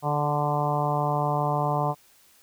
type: harmonic tone with a mistuned harmonic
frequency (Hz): 147.3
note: D3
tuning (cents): +6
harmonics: 1 / 2 / 3 / 4 / 5 / 6 / 7 / 8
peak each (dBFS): -27 / -36 / -34 / -31 / -28 / -31 / -30 / -38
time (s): 0.02-1.95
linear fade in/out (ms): 50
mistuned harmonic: 3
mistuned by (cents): -20
effects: white hiss -58 dBFS RMS until 2.42 s